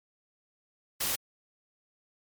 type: noise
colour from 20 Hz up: white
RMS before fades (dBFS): -30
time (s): 1-1.16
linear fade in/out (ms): 10
effects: MP3 96 kbps